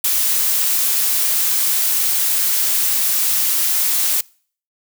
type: noise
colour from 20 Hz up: blue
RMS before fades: -17 dBFS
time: 0.04-4.21 s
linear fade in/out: 5 ms
effects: noise-tail reverb RT60 0.5 s tail -25 dB re dry